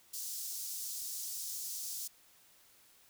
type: high-pass noise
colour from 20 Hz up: pink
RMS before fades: -41 dBFS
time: 0.13-2.08 s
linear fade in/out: 10 ms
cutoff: 5200 Hz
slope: 24 dB/octave
effects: white hiss -64 dBFS RMS until 3.09 s